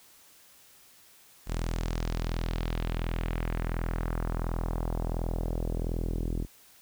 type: tone with low-pass filter sweep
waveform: sawtooth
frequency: 41.4 Hz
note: E1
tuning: 8 cents sharp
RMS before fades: -31 dBFS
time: 1.46-6.47 s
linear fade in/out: 50 ms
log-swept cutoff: 8700 to 320 Hz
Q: 1.5
effects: white hiss -57 dBFS RMS until 6.81 s

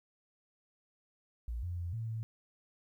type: tone with pitch steps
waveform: sine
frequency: 58.5 / 87.9 / 86.6 / 113.1 / 112 Hz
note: A#1 / F2 / F2 / A2 / A2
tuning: +7 / +12 / -14 / +48 / +31 cents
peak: -35 dBFS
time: 1.48-2.23 s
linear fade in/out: 0 ms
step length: 150 ms
effects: 12-bit

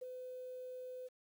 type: tone with ADSR envelope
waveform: sine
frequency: 506 Hz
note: B4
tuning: 42 cents sharp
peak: -40 dBFS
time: 0.01-1.09 s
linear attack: 15 ms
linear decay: 12 ms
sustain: -4 dB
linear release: 26 ms
effects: 11-bit

